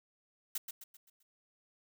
blue noise with echo, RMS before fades -36 dBFS, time 0.55-0.58 s, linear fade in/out 5 ms, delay 130 ms, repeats 5, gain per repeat -7 dB, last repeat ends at 1.23 s, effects none

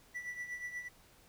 triangle tone with tremolo, 1963 Hz, B6, 11 cents flat, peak -35 dBFS, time 0.14-0.89 s, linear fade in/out 20 ms, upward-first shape triangle, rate 8.3 Hz, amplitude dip 75%, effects pink hiss -63 dBFS RMS until 1.28 s

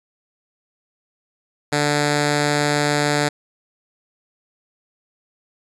5% pulse tone with notch filter, 146.83 Hz, D3, in tune, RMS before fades -19 dBFS, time 1.72-3.29 s, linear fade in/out 10 ms, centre 1100 Hz, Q 2, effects resampled to 22050 Hz

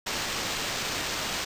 violet noise with sample-and-hold, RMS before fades -31 dBFS, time 0.06-1.45 s, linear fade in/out 10 ms, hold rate 11025 Hz, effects resampled to 32000 Hz

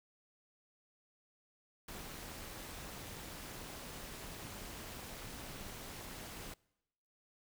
pink noise with amplitude modulation, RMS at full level -45 dBFS, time 1.88-6.54 s, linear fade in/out 5 ms, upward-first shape sine, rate 233 Hz, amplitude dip 60%, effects noise-tail reverb RT60 0.9 s tail -25 dB re dry

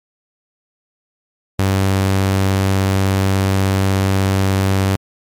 sawtooth tone, 96.5 Hz, G2, 27 cents flat, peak -9 dBFS, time 1.59-4.96 s, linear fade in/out 0 ms, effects MP3 96 kbps

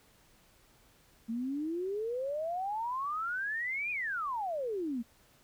sine exponential two-way sweep, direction up then down, 221.1 to 2489 to 221.1 Hz, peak -32 dBFS, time 1.28-5.03 s, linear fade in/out 20 ms, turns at 3.91 s, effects pink hiss -64 dBFS RMS until 5.43 s

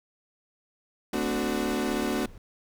35% pulse chord, D dominant seventh, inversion second, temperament equal with one note detuned, 220 / 255.7 / 293.7 / 370 Hz, A3 / C4 / D4 / F#4, 0 / -40 / 0 / 0 cents, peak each -30 dBFS, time 1.13-2.26 s, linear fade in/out 5 ms
brown noise, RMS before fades -45 dBFS, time 1.13-2.38 s, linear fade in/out 2 ms
effects none

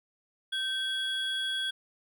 triangle tone pair together, 1549 / 3338 Hz, G6 / G#7, -21 / +8 cents, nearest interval octave + minor second, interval 1329 cents, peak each -33 / -29 dBFS, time 0.52-1.71 s, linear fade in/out 10 ms, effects none

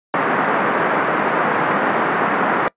white band-pass noise, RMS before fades -18 dBFS, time 0.14-2.68 s, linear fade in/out 0 ms, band 170 to 1600 Hz, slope 24 dB/octave, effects noise-tail reverb RT60 0.1 s tail -24 dB re dry + resampled to 8000 Hz

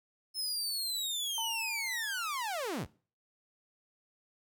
sawtooth linear sweep, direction down, 5240 to 39 Hz, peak -30 dBFS, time 0.34-2.87 s, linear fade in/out 50 ms
sine tone with exponential decay, 900 Hz, A5, 39 cents sharp, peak -35 dBFS, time 1.38-2.9 s, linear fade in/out 1 ms, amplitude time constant 330 ms
effects noise-tail reverb RT60 0.4 s tail -21 dB re dry

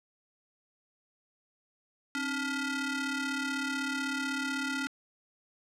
sawtooth ring-modulated tone, 570 Hz, C#5, 48 cents sharp, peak -24 dBFS, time 2.15-4.87 s, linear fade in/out 0 ms, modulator 837 Hz, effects low-pass 8000 Hz 12 dB/octave

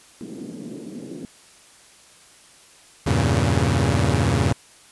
white band-pass noise, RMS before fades -35 dBFS, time 0.21-1.25 s, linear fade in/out 0 ms, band 180 to 330 Hz, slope 24 dB/octave
sawtooth chord, E diminished seventh, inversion none, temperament equal with one note detuned, 82.41 / 98 / 117.28 / 138.59 Hz, E2 / G2 / Bb2 / Db3, 0 / 0 / +11 / 0 cents, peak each -19 dBFS, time 3.06-4.53 s, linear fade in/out 10 ms
effects white hiss -50 dBFS RMS until 4.91 s + resampled to 24000 Hz

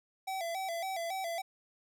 square tone with vibrato, 718 Hz, F5, 48 cents sharp, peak -35 dBFS, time 0.27-1.42 s, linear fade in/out 10 ms, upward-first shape square, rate 3.6 Hz, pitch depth 110 cents each way, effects none

